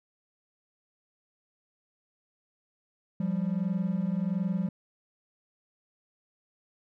triangle tone pair together, 174.61 / 195.99 Hz, F3 / G3, 0 / 0 cents, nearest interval major second, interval 200 cents, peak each -27 dBFS, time 3.2-4.69 s, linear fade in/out 5 ms, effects tanh soft clip ceiling -17 dBFS

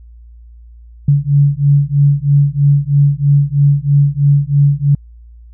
sine beating tone pair, 141 / 144.1 Hz, C#3 / D3, +30 / -33 cents, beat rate 3.1 Hz, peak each -11 dBFS, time 1.08-4.95 s, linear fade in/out 5 ms, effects added 58 Hz sine -35 dBFS peak until 5.53 s

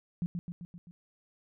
sine tone with echo, 174.1 Hz, F3, 5 cents flat, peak -28 dBFS, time 0.22-0.26 s, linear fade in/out 0 ms, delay 130 ms, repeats 5, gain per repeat -4 dB, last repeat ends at 0.91 s, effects none

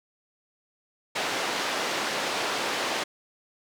pink band-pass noise, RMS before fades -29 dBFS, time 1.15-3.04 s, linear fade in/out 10 ms, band 430 to 5200 Hz, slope 12 dB/octave, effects none

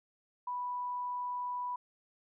sine tone, 986 Hz, B5, 3 cents flat, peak -34 dBFS, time 0.47-1.76 s, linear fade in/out 5 ms, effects none

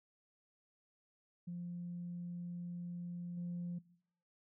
sine tone with level steps, 174.61 Hz, F3, in tune, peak -40 / -37 dBFS, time 1.47-3.79 s, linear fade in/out 10 ms, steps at 3.37 s, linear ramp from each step 5 ms, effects noise-tail reverb RT60 0.7 s tail -22 dB re dry + tanh soft clip ceiling -36 dBFS

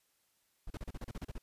brown noise bursts, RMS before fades -41 dBFS, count 11, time 0.67-1.384 s, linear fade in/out 5 ms, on 34 ms, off 34 ms, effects white hiss -75 dBFS RMS until 1.42 s + resampled to 32000 Hz

